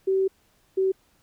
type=tone pair in turn; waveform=sine; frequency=383.4 / 381.3 Hz; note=G4 / G4; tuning=-38 / -48 cents; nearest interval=unison; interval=10 cents; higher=first; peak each=-19 dBFS; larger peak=neither; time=0.07-0.28 / 0.77-0.92 s; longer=first; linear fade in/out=10 ms; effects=pink hiss -64 dBFS RMS until 1.22 s